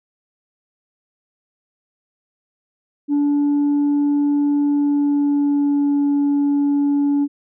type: tone with pitch glide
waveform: sine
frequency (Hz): 288.9 to 285.6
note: D4 to D4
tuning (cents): -28 to -48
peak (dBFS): -12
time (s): 3.08-7.28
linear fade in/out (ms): 50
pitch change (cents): -20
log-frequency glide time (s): 4.64-6.05
effects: tanh soft clip ceiling -13 dBFS